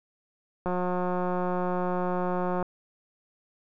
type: click train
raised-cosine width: 1 ms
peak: -16 dBFS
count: 355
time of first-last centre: 0.66-2.627 s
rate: 180 Hz
effects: none